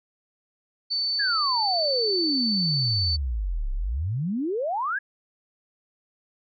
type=tone; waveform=sine; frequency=4518 Hz; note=C#8; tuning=32 cents sharp; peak=-23 dBFS; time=0.9-3.17 s; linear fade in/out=20 ms
type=exponential two-way sweep; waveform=sine; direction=down then up; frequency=1713 to 31.46 to 1713 Hz; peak=-24 dBFS; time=1.19-4.99 s; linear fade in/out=10 ms; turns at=3.72 s
effects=none